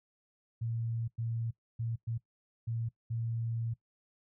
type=tone bursts at uneven times; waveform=sine; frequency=115.1 Hz; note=A#2; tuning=22 cents flat; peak=-32 dBFS; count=6; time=0.61-1.08 / 1.18-1.51 / 1.79-1.96 / 2.07-2.18 / 2.67-2.89 / 3.1-3.74 s; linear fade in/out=10 ms; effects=noise-tail reverb RT60 0.1 s tail -19 dB re dry